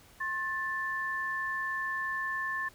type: tone pair together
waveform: sine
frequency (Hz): 1069.5 / 1760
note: C6 / A6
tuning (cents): +38 / 0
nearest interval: major sixth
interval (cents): 862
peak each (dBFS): -36 / -32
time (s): 0.2-2.69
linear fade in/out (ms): 10
effects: pink hiss -58 dBFS RMS until 2.74 s